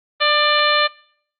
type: harmonic tone with a mistuned harmonic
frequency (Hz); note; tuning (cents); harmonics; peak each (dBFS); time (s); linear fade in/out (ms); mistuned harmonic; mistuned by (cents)
593; D5; +17; 1 / 2 / 3 / 4 / 5 / 6 / 7; -21 / -19 / -21 / -22 / -23 / -23 / -22; 0.2-0.88; 20; 2; +19
effects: noise-tail reverb RT60 0.6 s tail -24 dB re dry + Opus 24 kbps